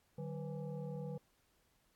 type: tone with frequency modulation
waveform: sine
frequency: 150.1 Hz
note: D3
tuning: 38 cents sharp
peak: -40 dBFS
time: 0.18-1.18 s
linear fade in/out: 5 ms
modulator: 339 Hz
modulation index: 1.1
effects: pink hiss -75 dBFS RMS until 1.95 s + AAC 64 kbps